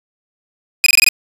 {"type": "tone bursts", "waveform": "sawtooth", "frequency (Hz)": 2489, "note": "D#7", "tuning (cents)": 0, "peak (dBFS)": -3, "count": 6, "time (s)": [0.84, 1.087], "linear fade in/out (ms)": 0, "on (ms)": 22, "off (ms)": 23, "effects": ["resampled to 32000 Hz"]}